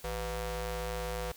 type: ring-modulated tone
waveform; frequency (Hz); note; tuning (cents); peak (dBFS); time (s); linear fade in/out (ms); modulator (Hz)
sawtooth; 220; A3; 0; -27; 0.04-1.32; 5; 276
effects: white hiss -54 dBFS RMS until 1.36 s